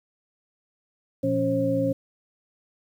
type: tone cluster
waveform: sine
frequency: 118 / 173.7 / 277 / 536 Hz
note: A#2 / F3 / C#4 / C5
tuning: +22 / -9 / -1 / +42 cents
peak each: -30 / -31 / -25 / -24 dBFS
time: 1.23-1.93 s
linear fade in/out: 10 ms
effects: 9-bit